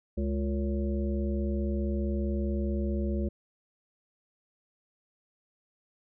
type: harmonic tone with a mistuned harmonic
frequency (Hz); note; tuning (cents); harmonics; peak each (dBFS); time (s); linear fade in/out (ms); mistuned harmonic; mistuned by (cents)
70; C#2; +18; 1 / 3 / 5 / 7 / 8; -29 / -32 / -36 / -44 / -40; 0.17-3.29; 10; 7; -92
effects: none